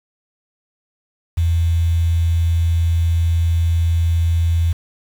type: tone with quantisation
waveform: sine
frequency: 83.7 Hz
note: E2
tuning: 27 cents sharp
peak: -13 dBFS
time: 1.37-4.73 s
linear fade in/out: 10 ms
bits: 6
effects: none